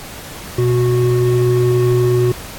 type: tone pair together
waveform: triangle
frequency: 122.4 / 366.8 Hz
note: B2 / F#4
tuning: -15 / -15 cents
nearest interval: octave + perfect fifth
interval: 1900 cents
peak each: -12 dBFS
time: 0.58-2.32 s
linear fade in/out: 5 ms
effects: pink hiss -32 dBFS RMS until 2.58 s + AAC 64 kbps